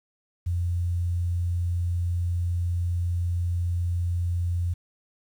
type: tone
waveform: sine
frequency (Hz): 87.31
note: F2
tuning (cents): 0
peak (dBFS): -23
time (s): 0.46-4.74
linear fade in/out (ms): 10
effects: 9-bit